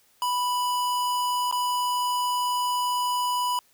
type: tone with dropouts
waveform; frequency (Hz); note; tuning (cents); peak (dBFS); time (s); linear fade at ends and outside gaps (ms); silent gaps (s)
square; 987.8; B5; 0; -24; 0.22-3.59; 1; 1.513-1.525
effects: white hiss -62 dBFS RMS until 3.73 s